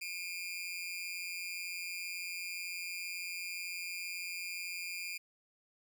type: tone with amplitude modulation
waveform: sawtooth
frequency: 2409 Hz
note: D7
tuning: 43 cents sharp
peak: -32 dBFS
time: 0.01-5.18 s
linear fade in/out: 10 ms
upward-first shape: sine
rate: 178 Hz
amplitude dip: 80%
effects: none